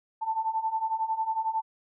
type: beating tone pair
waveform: sine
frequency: 880 / 891 Hz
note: A5 / A5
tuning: 0 / +22 cents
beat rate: 11 Hz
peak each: -31 / -28 dBFS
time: 0.21-1.62 s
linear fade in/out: 20 ms
effects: none